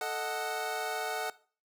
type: chord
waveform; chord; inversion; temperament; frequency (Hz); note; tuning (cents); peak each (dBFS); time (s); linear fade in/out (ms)
25% pulse; D# diminished; second; equal; 440 / 622.3 / 740; A4 / D#5 / F#5; 0 / 0 / 0; -34 / -36 / -31; 0.01-1.3; 2
effects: noise-tail reverb RT60 0.4 s tail -19 dB re dry